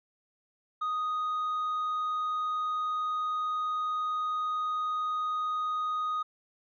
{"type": "tone with tanh clipping", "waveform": "sine", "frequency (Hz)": 1244.5, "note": "D#6", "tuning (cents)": 0, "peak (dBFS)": -29, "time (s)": [0.81, 6.23], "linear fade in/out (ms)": 10, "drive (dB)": 2, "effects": []}